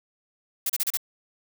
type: noise bursts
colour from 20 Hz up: blue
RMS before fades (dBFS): -25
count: 5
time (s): 0.66-0.972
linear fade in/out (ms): 5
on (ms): 36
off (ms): 33
effects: none